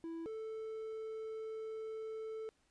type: tone pair in turn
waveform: triangle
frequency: 330 / 440.5 Hz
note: E4 / A4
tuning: +2 / +2 cents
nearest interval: perfect fourth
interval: 500 cents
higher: second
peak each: -39 / -39 dBFS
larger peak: neither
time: 0.04-0.26 / 0.26-2.49 s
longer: second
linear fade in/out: 0 ms
effects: pink hiss -75 dBFS RMS until 2.7 s + resampled to 22050 Hz